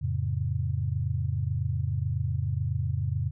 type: chord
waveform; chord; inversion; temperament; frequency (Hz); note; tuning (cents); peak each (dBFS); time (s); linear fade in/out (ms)
sine; F augmented; none; just; 87.31 / 109.13 / 136.42; F2 / A2 / C#3; 0 / -14 / -27; -30; 0.01-3.31; 20
effects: none